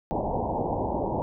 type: low-pass noise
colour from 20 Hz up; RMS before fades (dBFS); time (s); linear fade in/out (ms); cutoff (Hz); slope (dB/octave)
white; -28; 0.11-1.22; 0; 940; 96
effects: none